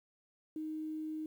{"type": "tone with quantisation", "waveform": "sine", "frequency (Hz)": 311.7, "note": "D#4", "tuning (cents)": 3, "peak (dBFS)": -37, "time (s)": [0.56, 1.26], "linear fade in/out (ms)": 2, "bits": 11, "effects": []}